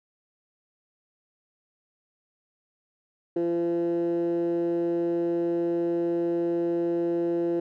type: tone with band-pass filter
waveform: 15% pulse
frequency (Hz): 170.7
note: F3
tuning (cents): -39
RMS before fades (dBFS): -26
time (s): 3.36-7.6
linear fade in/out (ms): 5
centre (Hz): 390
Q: 9.2
effects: none

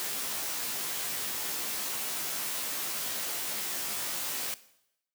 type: noise with comb filter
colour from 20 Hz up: white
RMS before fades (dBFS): -34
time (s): 0-4.54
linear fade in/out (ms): 0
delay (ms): 16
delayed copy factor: -0.85
effects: noise-tail reverb RT60 0.8 s tail -17 dB re dry + high-pass 150 Hz 12 dB/octave

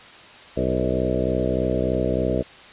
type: harmonic tone with a mistuned harmonic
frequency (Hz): 63.3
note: B1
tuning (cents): +43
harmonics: 1 / 2 / 3 / 4 / 5 / 6 / 7 / 8 / 9 / 10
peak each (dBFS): -29 / -29 / -29 / -29 / -29 / -29 / -29 / -29 / -29 / -29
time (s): 0.56-2.43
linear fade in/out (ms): 20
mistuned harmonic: 7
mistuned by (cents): +34
effects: white hiss -44 dBFS RMS until 2.72 s + resampled to 8000 Hz

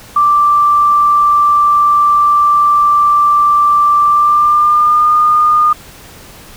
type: tone with pitch glide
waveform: sine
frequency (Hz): 1174.7 to 1218.2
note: D6 to D#6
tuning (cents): 0 to -37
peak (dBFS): -6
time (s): 0.16-5.73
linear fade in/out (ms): 5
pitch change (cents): +63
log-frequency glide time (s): 4.06-5.14
effects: pink hiss -36 dBFS RMS until 6.56 s

